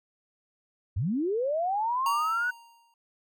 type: linear sweep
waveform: sine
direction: up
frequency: 77 to 1503 Hz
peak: -25 dBFS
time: 0.96-2.51 s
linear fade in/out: 10 ms
type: tone with exponential decay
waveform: square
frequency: 932.3 Hz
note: A#5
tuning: in tune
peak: -26 dBFS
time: 2.06-2.94 s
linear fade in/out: 2 ms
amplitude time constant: 190 ms
effects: none